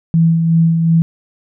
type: tone with tremolo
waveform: sine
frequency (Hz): 164.81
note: E3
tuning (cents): 0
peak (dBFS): -7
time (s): 0.14-1.02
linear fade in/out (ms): 0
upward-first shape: sine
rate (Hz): 2.7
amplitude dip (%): 40
effects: none